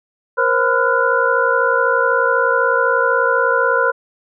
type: tone cluster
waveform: sine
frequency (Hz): 474.9 / 531 / 1008 / 1390 / 1462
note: A#4 / C5 / B5 / F6 / F#6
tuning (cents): +32 / +25 / +35 / -9 / -21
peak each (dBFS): -19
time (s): 0.37-3.92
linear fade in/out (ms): 20
effects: none

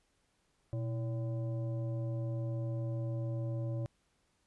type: tone with frequency modulation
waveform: sine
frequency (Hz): 120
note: B2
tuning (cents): -49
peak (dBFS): -33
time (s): 0.73-3.86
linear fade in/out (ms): 0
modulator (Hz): 447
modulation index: 0.53
effects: pink hiss -75 dBFS RMS until 4.46 s + resampled to 24000 Hz

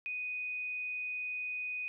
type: tone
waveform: sine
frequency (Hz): 2489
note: D#7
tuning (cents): 0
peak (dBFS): -35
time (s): 0.06-1.88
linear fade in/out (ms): 0
effects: none

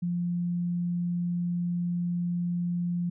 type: tone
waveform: sine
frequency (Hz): 174.61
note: F3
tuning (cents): 0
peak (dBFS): -26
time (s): 0.02-3.1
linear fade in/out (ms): 10
effects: none

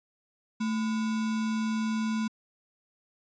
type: tone with sample-and-hold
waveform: sine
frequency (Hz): 220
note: A3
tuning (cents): 0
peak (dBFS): -26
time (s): 0.6-2.28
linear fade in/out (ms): 10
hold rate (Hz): 1225
effects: resampled to 16000 Hz

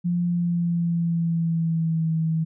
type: tone with pitch glide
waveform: sine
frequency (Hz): 174.61 to 161.05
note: F3 to E3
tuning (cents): 0 to -40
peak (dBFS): -20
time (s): 0.04-2.45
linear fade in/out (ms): 20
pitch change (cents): -140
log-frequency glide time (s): 0.24-2.12
effects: none

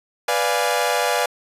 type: chord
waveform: sawtooth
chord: B diminished seventh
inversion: none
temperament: equal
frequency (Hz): 493.9 / 587.3 / 698.5 / 830.6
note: B4 / D5 / F5 / Ab5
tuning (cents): 0 / 0 / 0 / 0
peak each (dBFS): -20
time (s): 0.28-1.26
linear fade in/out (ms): 5
effects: resampled to 32000 Hz

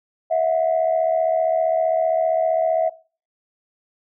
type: tone pair together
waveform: sine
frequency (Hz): 647 / 722.3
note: E5 / F#5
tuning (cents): -32 / -42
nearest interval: major second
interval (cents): 190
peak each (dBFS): -17 / -21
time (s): 0.3-2.9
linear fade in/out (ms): 20
effects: noise-tail reverb RT60 0.4 s tail -21 dB re dry + tanh soft clip ceiling -10 dBFS

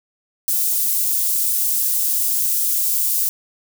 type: high-pass noise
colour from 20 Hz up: white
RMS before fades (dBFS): -19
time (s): 0.48-3.29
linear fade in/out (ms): 0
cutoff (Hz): 8900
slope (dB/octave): 12
effects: none

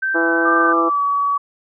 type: tone with vibrato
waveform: sine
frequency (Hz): 1545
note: G6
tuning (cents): -26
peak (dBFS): -17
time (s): 0.02-0.73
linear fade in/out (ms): 10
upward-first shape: triangle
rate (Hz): 2.4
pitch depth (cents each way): 22
type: harmonic tone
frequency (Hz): 166.3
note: E3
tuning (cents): +16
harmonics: 2 / 3 / 4 / 5 / 6 / 7 / 8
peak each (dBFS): -19 / -23 / -25 / -27 / -29 / -30 / -31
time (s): 0.14-0.9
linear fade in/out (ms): 20
type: tone with pitch glide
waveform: sine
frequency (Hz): 1188 to 1135.7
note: D6 to C#6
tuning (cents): +20 to +42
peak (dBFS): -15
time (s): 0.45-1.38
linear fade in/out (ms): 10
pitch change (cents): -78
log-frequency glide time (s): 0.74-1.03
effects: none

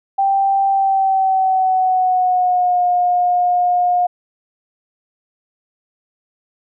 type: tone with pitch glide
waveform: sine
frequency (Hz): 784 to 714.8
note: G5 to F5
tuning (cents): 0 to +40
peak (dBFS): -12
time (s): 0.18-4.07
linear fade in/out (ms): 10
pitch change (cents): -160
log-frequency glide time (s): 0.69-2.84
effects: none

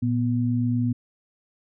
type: tone pair together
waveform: sine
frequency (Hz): 116.54 / 244.6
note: A#2 / B3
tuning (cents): 0 / -16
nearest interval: octave + minor second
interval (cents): 1284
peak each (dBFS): -23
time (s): 0.02-0.93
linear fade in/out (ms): 10
effects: none

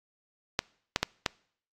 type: clicks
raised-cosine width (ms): 0.2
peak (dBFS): -7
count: 4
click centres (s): 0.591 / 0.961 / 1.03 / 1.262
effects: noise-tail reverb RT60 0.6 s tail -25 dB re dry + AAC 64 kbps

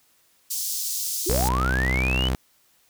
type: high-pass noise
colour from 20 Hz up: pink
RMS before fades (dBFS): -28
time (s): 0.5-1.49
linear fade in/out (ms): 10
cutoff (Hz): 5000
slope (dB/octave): 24
type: linear sweep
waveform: sine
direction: up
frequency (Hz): 311.5 to 3053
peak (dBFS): -24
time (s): 1.26-2.29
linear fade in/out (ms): 10
type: tone with pitch glide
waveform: sawtooth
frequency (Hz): 63 to 64.14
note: B1 to C2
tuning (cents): +35 to -34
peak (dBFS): -18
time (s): 1.29-2.35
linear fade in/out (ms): 0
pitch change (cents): +31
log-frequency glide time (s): 1.57-1.65
effects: white hiss -62 dBFS RMS until 2.89 s

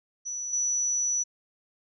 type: tone with level steps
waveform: sine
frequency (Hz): 5920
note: F#8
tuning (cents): 0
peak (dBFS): -31 / -24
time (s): 0.25-1.24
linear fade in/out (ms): 20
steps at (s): 0.53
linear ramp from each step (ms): 2
effects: none

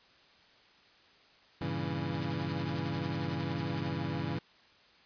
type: chord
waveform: 25% pulse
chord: G diminished seventh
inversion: none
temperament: equal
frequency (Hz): 98 / 116.54 / 138.59 / 164.81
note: G2 / Bb2 / Db3 / Fb3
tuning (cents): 0 / 0 / 0 / 0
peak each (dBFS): -36 / -39 / -33 / -33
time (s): 1.61-4.39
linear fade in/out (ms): 5
type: noise with tremolo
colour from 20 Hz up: white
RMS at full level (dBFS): -43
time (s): 2.12-3.92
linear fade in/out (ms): 50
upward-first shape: sine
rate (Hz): 11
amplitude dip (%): 100
effects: white hiss -61 dBFS RMS until 5.05 s + resampled to 11025 Hz

